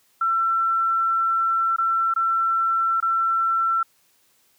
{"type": "tone with dropouts", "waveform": "sine", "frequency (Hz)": 1345, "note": "E6", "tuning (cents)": 34, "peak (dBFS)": -18, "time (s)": [0.21, 3.83], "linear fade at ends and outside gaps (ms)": 5, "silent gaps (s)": [[1.763, 1.783], [2.139, 2.161], [3.003, 3.025]], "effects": ["white hiss -62 dBFS RMS until 4.58 s", "high-pass 80 Hz 12 dB/octave"]}